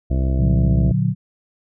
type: harmonic tone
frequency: 65.41 Hz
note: C2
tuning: in tune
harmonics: 1 / 2 / 3 / 4 / 5 / 6 / 7 / 8 / 9 / 10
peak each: -17 / -23 / -29 / -31 / -31 / -41 / -42 / -38 / -44 / -36 dBFS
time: 0.1-0.92 s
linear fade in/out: 10 ms
type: chord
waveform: sine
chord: Bb augmented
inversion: none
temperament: just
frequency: 116.54 / 145.68 / 182.1 Hz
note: Bb2 / D3 / F#3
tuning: 0 / -14 / -27 cents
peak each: -20 dBFS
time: 0.37-1.15 s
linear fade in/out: 50 ms
effects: none